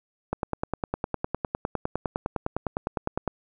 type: click train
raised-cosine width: 1 ms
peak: -12 dBFS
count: 30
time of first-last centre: 0.33-3.277 s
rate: 9.84 Hz
effects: none